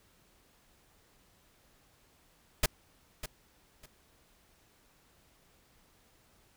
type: noise with echo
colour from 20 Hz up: pink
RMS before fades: -25 dBFS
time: 2.63-2.66 s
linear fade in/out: 5 ms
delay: 600 ms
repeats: 2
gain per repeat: -13 dB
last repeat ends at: 3.86 s
effects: pink hiss -66 dBFS RMS until 6.56 s